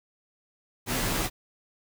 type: noise with comb filter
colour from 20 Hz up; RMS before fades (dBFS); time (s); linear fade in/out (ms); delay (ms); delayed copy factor
pink; -28; 0.86-1.3; 50; 14; -0.8
effects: none